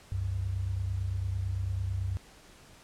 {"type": "tone pair together", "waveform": "sine", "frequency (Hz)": [67.55, 96.5], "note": ["C#2", "G2"], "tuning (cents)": [-44, -27], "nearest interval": "tritone", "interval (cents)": 617, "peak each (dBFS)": [-35, -30], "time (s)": [0.12, 2.17], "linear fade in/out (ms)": 0, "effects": ["pink hiss -55 dBFS RMS until 2.83 s", "low-pass 10000 Hz 12 dB/octave"]}